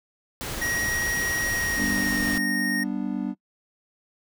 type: noise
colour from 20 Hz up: pink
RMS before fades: -32 dBFS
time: 0.41-2.38 s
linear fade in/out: 0 ms
type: tone with pitch glide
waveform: square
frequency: 1892 to 1855.2 Hz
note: A#6 to A#6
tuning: +25 to -9 cents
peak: -26 dBFS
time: 0.61-2.84 s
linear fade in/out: 10 ms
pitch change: -34 cents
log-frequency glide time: 1.44-2.24 s
type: chord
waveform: triangle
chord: G major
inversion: none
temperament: just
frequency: 196 / 245 / 294 Hz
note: G3 / B3 / D4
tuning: 0 / -14 / +2 cents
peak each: -28 dBFS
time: 1.76-3.35 s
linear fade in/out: 50 ms
effects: noise-tail reverb RT60 0.1 s tail -23 dB re dry